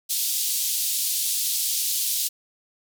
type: band-pass noise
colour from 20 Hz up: white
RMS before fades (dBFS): -25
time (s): 0.09-2.29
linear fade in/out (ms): 20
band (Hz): 3400 to 16000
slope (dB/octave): 24
effects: none